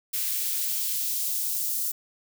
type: noise with high-pass filter sweep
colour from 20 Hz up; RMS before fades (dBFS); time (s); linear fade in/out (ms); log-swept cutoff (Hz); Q
blue; -28; 0.13-1.92; 10; 1800 to 5900; 0.77
effects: none